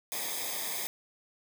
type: noise with comb filter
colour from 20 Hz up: white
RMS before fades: -35 dBFS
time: 0.12-0.87 s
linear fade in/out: 0 ms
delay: 0.7 ms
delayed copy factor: -0.8
effects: none